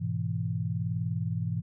sine chord, E major, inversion first, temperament equal, 103.83 / 123.47 / 164.81 Hz, G#2 / B2 / E3, 0 / 0 / 0 cents, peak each -32 / -33 / -32 dBFS, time 0-1.62 s, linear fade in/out 20 ms, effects none

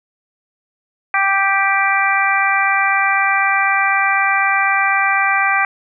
harmonic tone, 392 Hz, G4, in tune, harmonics 2 / 3 / 4 / 5 / 6, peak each -19 / -19 / -19 / -19 / -19 dBFS, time 1.14-5.65 s, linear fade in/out 2 ms, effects none

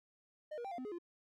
triangle tone with pitch steps, 610 / 477 / 785 / 698 / 255.9 / 418.8 / 346.2 Hz, D#5 / A#4 / G5 / F5 / C4 / G#4 / F4, -34 / +40 / +2 / -1 / -38 / +15 / -15 cents, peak -39 dBFS, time 0.51-0.986 s, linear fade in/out 10 ms, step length 68 ms, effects none

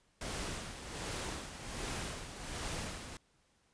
pink noise with tremolo, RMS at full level -39 dBFS, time 0.21-3.17 s, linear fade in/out 2 ms, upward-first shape sine, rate 1.3 Hz, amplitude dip 60%, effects pink hiss -72 dBFS RMS until 3.73 s + resampled to 22050 Hz

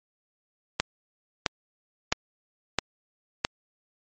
click train, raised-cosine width 0.2 ms, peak -4 dBFS, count 5, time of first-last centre 0.8-3.449 s, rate 1.51 Hz, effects MP3 32 kbps

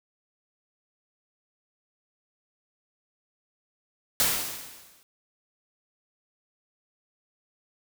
white noise with exponential decay, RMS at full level -21 dBFS, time 4.2-5.03 s, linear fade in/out 0 ms, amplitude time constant 180 ms, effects none

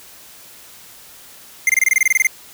square tone bursts, 2093 Hz, C7, in tune, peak -11 dBFS, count 13, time 1.67-2.27 s, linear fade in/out 2 ms, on 24 ms, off 24 ms, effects white hiss -42 dBFS RMS until 2.53 s

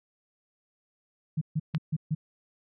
sine tone bursts, 155.56 Hz, D#3, in tune, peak -24 dBFS, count 5, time 1.37-2.15 s, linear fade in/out 10 ms, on 44 ms, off 140 ms
click, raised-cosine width 0.3 ms, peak -20 dBFS, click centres 1.748 s
effects none

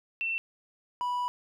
sine / triangle tone pair in turn, 2691 / 982.7 Hz, E7 / B5, +35 / -9 cents, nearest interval octave + perfect fourth, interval 1744 cents, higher first, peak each -28 / -26 dBFS, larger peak second, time 0.21-0.38 / 1.01-1.28 s, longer second, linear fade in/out 0 ms, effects none

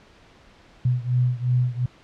sine beating tone pair, 123.5 / 126.3 Hz, B2 / B2, 0 / +39 cents, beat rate 2.8 Hz, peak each -21 / -23 dBFS, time 0.85-1.86 s, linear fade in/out 5 ms, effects pink hiss -52 dBFS RMS until 2.03 s + low-pass 4000 Hz 12 dB/octave

